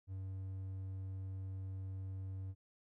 triangle tone, 95.3 Hz, G2, 48 cents flat, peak -39 dBFS, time 0.07-2.55 s, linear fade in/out 50 ms, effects none

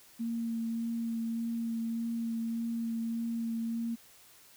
sine tone with vibrato, 229.6 Hz, A#3, 26 cents flat, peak -31 dBFS, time 0.19-3.96 s, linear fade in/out 20 ms, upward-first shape sine, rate 1.7 Hz, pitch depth 13 cents each way, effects white hiss -58 dBFS RMS until 4.56 s

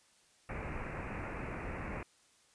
pink low-pass noise, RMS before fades -41 dBFS, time 0.49-2.03 s, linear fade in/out 2 ms, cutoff 2600 Hz, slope 96 dB/octave, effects white hiss -67 dBFS RMS until 2.54 s + resampled to 22050 Hz

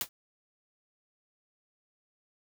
white noise with exponential decay, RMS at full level -27 dBFS, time 0.01-0.09 s, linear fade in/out 1 ms, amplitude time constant 17 ms, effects none

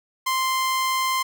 sawtooth tone, 1045 Hz, C6, 2 cents flat, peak -17 dBFS, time 0.26-1.23 s, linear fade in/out 10 ms, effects none

